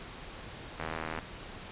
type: click train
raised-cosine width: 0.5 ms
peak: -20 dBFS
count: 32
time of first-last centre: 0.8-1.188 s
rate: 79.9 Hz
effects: pink hiss -45 dBFS RMS until 1.71 s + resampled to 8000 Hz